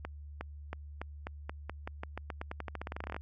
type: accelerating click train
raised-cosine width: 0.5 ms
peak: -23 dBFS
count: 27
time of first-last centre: 0.05-3.165 s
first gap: 360 ms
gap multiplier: 0.89
effects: added 73 Hz sine -44 dBFS peak until 3.21 s